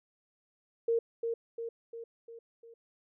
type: tone with echo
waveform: sine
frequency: 461.8 Hz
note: A#4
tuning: 16 cents flat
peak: -25 dBFS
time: 0.88-0.99 s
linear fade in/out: 5 ms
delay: 350 ms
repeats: 5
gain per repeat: -5 dB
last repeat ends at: 2.74 s
effects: none